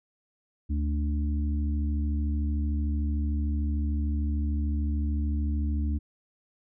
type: harmonic tone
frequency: 73.42 Hz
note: D2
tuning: in tune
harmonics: 1 / 3 / 4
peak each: -25 / -35 / -37 dBFS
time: 0.69-5.99 s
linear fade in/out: 20 ms
effects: none